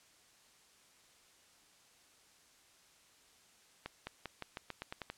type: accelerating click train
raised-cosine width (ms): 0.3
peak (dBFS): -25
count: 10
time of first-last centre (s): 3.86-5.1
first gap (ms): 210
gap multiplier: 0.89
effects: white hiss -65 dBFS RMS until 5.17 s + low-pass 9000 Hz 12 dB/octave